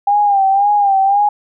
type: tone with vibrato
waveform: sine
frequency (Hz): 800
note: G5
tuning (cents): +35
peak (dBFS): -9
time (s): 0.07-1.29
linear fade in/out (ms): 5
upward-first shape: sine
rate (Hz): 1.9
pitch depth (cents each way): 63
effects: none